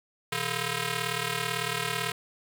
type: ring-modulated tone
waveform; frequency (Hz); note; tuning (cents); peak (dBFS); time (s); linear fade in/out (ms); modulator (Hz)
5% pulse; 288.8; D4; -29; -14; 0.32-2.12; 5; 741
effects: none